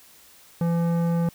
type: tone with tanh clipping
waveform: sine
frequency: 169.2 Hz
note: E3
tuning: 45 cents sharp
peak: -22 dBFS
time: 0.61-1.29 s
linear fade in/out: 2 ms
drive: 14 dB
effects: white hiss -52 dBFS RMS until 1.34 s